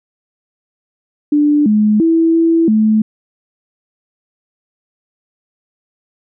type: tone with pitch steps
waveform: sine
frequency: 294.9 / 212 / 328.2 / 330.3 / 216.7 Hz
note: D4 / G#3 / E4 / E4 / A3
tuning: +7 / +36 / -8 / +4 / -26 cents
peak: -8 dBFS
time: 1.32-3.02 s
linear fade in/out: 5 ms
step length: 340 ms
effects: none